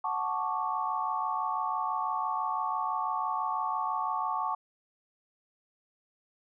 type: chord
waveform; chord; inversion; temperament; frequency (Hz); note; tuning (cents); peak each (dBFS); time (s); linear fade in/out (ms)
sine; D major seventh; first; equal; 740 / 880 / 1108.7 / 1174.7; F#5 / A5 / C#6 / D6; 0 / 0 / 0 / 0; -36 / -33 / -32 / -37; 0.04-4.55; 5
effects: none